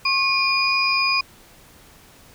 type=tone cluster; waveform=sine; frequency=1085 / 2441 / 4949 Hz; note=C#6 / D#7 / D#8; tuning=-37 / -34 / -10 cents; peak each=-23 / -20 / -22 dBFS; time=0.05-1.21 s; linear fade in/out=5 ms; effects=pink hiss -49 dBFS RMS until 2.34 s